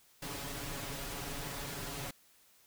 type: noise with comb filter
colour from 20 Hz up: pink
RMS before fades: -41 dBFS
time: 0.22-2.11 s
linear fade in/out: 5 ms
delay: 7.1 ms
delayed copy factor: +0.8
effects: white hiss -65 dBFS RMS until 2.66 s